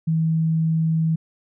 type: tone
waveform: sine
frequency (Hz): 161.2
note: E3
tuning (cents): -38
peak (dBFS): -17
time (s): 0.07-1.16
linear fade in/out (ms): 10
effects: none